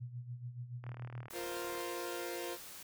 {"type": "tone with tremolo", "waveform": "sine", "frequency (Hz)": 121.9, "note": "B2", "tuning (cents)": -22, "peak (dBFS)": -39, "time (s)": [0, 1.28], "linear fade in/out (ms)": 20, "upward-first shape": "sine", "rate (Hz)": 7, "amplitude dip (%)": 70}
{"type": "click train", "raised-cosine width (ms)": 0.5, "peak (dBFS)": -35, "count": 38, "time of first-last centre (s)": [0.84, 1.804], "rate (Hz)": 38.4}
{"type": "noise", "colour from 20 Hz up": "white", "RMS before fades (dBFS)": -50, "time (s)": [1.3, 2.83], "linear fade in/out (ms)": 5}
{"type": "chord", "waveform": "sawtooth", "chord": "F suspended fourth", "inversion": "none", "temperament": "equal", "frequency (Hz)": [349.2, 466.2, 523.3], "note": ["F4", "Bb4", "C5"], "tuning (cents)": [0, 0, 0], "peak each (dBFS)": [-38, -41, -41], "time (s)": [1.32, 2.58], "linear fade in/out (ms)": 50}
{"effects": []}